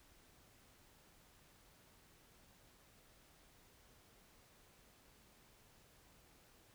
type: silence
effects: pink hiss -67 dBFS RMS until 6.74 s